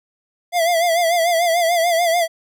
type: tone with vibrato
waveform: square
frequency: 680 Hz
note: F5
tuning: 46 cents flat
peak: -15 dBFS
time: 0.52-2.28 s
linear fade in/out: 50 ms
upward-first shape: sine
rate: 6.8 Hz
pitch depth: 75 cents each way
effects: none